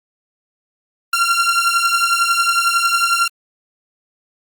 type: beating tone pair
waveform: sawtooth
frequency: 1372 / 1383 Hz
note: F6 / F6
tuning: -31 / -17 cents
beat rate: 11 Hz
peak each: -13 dBFS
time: 1.13-3.28 s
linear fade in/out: 5 ms
effects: Opus 24 kbps